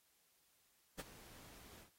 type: noise with ADSR envelope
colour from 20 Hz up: pink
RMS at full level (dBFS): -45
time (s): 0.98-1.91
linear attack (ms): 18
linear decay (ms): 24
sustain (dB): -15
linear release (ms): 110
effects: white hiss -75 dBFS RMS until 1.98 s + AAC 48 kbps